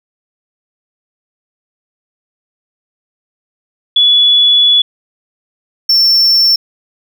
sine / triangle tone pair in turn, 3416 / 5410 Hz, G#7 / E8, +48 / +44 cents, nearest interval minor sixth, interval 796 cents, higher second, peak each -5 dBFS, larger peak neither, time 3.96-4.82 / 5.89-6.56 s, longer first, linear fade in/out 5 ms, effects none

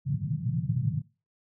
white band-pass noise, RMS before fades -29 dBFS, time 0.05-1.02 s, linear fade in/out 20 ms, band 110 to 160 Hz, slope 48 dB/octave, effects noise-tail reverb RT60 0.3 s tail -20 dB re dry

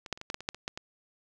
clicks, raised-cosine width 0.2 ms, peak -25 / -13 / -30 / -23 / -17 / -16 / -25 / -13 / -25 / -16 / -21 dBFS, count 11, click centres 0.062 / 0.127 / 0.175 / 0.214 / 0.301 / 0.344 / 0.406 / 0.489 / 0.546 / 0.679 / 0.775 s, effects none

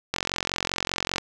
click train, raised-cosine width 0.2 ms, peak -7 dBFS, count 48, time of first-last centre 0.14-1.182 s, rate 45.1 Hz, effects none

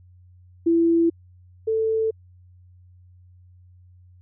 sine tone pair in turn, 334.2 / 443 Hz, E4 / A4, +24 / +12 cents, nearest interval perfect fourth, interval 488 cents, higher second, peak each -15 / -19 dBFS, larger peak first, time 0.66-1.1 / 1.67-2.11 s, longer neither, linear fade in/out 10 ms, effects added 90 Hz sine -48 dBFS peak until 4.21 s

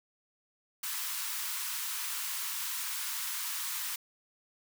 white high-pass noise, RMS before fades -36 dBFS, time 0.83-3.96 s, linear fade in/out 5 ms, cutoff 890 Hz, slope 96 dB/octave, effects none

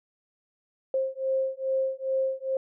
sine beating tone pair, 529 / 531.4 Hz, C5 / C5, +19 / +27 cents, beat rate 2.4 Hz, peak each -28 / -28 dBFS, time 0.94-2.57 s, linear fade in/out 2 ms, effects none

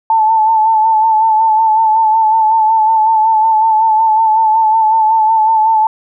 sine tone with vibrato, 880 Hz, A5, in tune, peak -7 dBFS, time 0.1-5.87 s, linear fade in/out 2 ms, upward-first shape sine, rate 5.4 Hz, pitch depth 39 cents each way, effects none

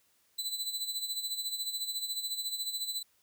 sawtooth tone with tremolo, 4000 Hz, B7, 21 cents sharp, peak -28 dBFS, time 0.38-3.03 s, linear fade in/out 10 ms, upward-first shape sine, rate 14 Hz, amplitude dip 65%, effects white hiss -70 dBFS RMS until 3.22 s

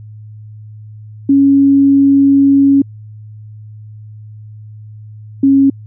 sine tone pair in turn, 277.2 / 273.9 Hz, C#4 / C#4, 0 / -21 cents, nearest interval unison, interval 21 cents, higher first, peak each -5 dBFS, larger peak neither, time 1.29-2.82 / 5.43-5.7 s, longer first, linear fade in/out 5 ms, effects added 107 Hz sine -30 dBFS peak until 5.86 s

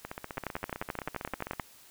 two click trains, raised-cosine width 0.5 ms, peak -17 / -22 dBFS, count 15 / 25, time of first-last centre 0.38-1.597 / 0.05-1.598 s, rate 11.5 / 15.5 Hz, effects white hiss -56 dBFS RMS until 1.9 s

